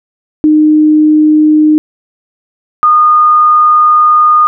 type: tone pair in turn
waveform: sine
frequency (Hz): 306.2 / 1224.8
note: D#4 / D#6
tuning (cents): -28 / -28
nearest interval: 2 octaves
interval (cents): 2400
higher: second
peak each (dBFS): -3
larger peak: neither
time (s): 0.44-1.78 / 2.83-4.47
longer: second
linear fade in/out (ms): 0
effects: none